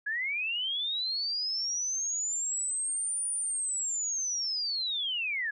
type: linear two-way sweep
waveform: sine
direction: up then down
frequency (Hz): 1649 to 9520 to 1649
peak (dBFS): -29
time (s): 0.06-5.51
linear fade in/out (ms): 10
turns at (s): 3.29
effects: none